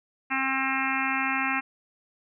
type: harmonic tone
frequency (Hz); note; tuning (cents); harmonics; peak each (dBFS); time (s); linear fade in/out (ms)
266.6; C4; +33; 1 / 3 / 4 / 5 / 6 / 7 / 8 / 9 / 10; -33 / -33 / -33 / -33 / -33 / -33 / -33 / -33 / -33; 0.3-1.61; 20
effects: none